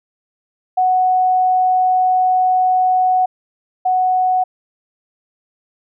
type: tone pair in turn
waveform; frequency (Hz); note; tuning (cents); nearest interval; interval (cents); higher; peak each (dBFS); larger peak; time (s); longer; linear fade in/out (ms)
sine; 740 / 740; F#5 / F#5; 0 / 0; unison; 0; neither; -11 / -12; first; 0.77-3.26 / 3.85-4.44; first; 10
effects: none